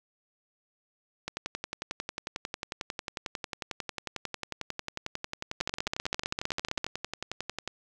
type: two click trains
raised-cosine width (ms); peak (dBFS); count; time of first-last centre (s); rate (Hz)
0.2; -12 / -16; 20 / 72; 5.61-6.844 / 1.28-7.676; 15.4 / 11.1
effects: none